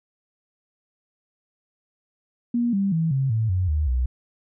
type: tone with pitch steps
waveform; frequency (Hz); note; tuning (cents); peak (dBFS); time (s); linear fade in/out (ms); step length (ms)
sine; 238.3 / 196.94 / 162.76 / 134.52 / 111.17 / 91.88 / 75.93 / 62.75; A#3 / G3 / E3 / C3 / A2 / F#2 / D#2 / B1; +38 / +8 / -22 / +48 / +18 / -12 / -42 / +28; -19; 2.54-4.06; 5; 190
effects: none